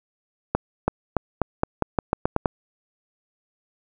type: accelerating click train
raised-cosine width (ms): 1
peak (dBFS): -5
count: 11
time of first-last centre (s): 0.55-2.458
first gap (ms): 330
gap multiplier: 0.87
effects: none